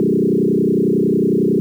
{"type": "tone with frequency modulation", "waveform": "sine", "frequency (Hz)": 295.9, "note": "D4", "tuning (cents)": 13, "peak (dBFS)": -12, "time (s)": [0, 1.6], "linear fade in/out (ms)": 0, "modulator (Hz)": 31, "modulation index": 4.1, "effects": ["8-bit"]}